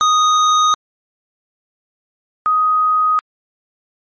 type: tone pair in turn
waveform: square / sine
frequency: 1244.5 / 1251.7 Hz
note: D#6 / D#6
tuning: 0 / +10 cents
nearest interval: unison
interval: 10 cents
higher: second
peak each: -11 dBFS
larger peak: neither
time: 0.01-0.74 / 2.46-3.19 s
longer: neither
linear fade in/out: 0 ms
effects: MP3 32 kbps